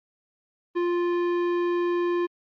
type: tone with tanh clipping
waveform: sine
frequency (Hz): 349.2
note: F4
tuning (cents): 0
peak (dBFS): -24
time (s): 0.75-2.27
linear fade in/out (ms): 20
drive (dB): 14
effects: Opus 32 kbps